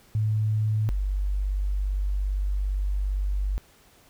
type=tone pair in turn; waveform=sine; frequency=107.8 / 48.77 Hz; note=A2 / G1; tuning=-35 / -8 cents; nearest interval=octave + major second; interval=1373 cents; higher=first; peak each=-21 / -23 dBFS; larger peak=first; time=0.15-0.89 / 0.89-3.58 s; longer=second; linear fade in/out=0 ms; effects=pink hiss -57 dBFS RMS until 4.09 s